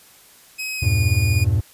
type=tone with pitch glide; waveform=sawtooth; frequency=2541 to 2449 Hz; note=D#7 to D#7; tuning=+36 to -28 cents; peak=-22 dBFS; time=0.58-1.45 s; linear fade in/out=20 ms; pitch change=-64 cents; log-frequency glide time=0.77-0.88 s
type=chord; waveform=triangle; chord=E diminished; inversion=none; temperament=just; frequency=82.41 / 98.89 / 118.67 Hz; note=E2 / G2 / Bb2; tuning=0 / +16 / +31 cents; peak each=-19 / -16 / -19 dBFS; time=0.82-1.61 s; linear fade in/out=10 ms
effects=white hiss -49 dBFS RMS until 1.73 s + resampled to 32000 Hz